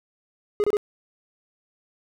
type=tone bursts; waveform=triangle; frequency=415.3 Hz; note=G#4; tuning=in tune; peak=-16 dBFS; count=3; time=0.6-0.769 s; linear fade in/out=0 ms; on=39 ms; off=26 ms; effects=none